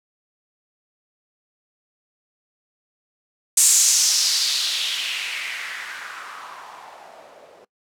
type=noise with low-pass filter sweep; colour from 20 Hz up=violet; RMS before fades=-23 dBFS; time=3.57-7.65 s; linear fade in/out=5 ms; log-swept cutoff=8200 to 490 Hz; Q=2.9; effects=noise-tail reverb RT60 0.1 s tail -21 dB re dry